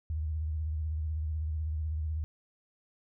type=tone with vibrato; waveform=sine; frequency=77.78 Hz; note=D#2; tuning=in tune; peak=-30 dBFS; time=0.1-2.24 s; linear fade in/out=0 ms; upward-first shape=sine; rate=16 Hz; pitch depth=79 cents each way; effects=none